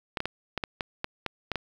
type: clicks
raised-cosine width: 0.3 ms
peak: -13 dBFS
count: 10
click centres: 0.172 / 0.204 / 0.256 / 0.577 / 0.638 / 0.808 / 1.044 / 1.263 / 1.517 / 1.557 s
effects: 7-bit